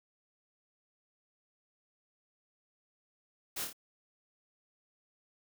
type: noise with echo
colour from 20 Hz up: white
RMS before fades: -38 dBFS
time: 3.56-3.65 s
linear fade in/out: 10 ms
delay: 27 ms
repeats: 3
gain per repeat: -4 dB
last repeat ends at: 3.731 s
effects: none